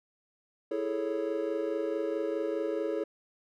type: chord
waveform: triangle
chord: A major seventh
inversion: second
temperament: equal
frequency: 329.6 / 415.3 / 440 / 554.4 Hz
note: E4 / G#4 / A4 / C#5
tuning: 0 / 0 / 0 / 0 cents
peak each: -33 dBFS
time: 0.71-3.04 s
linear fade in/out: 5 ms
effects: none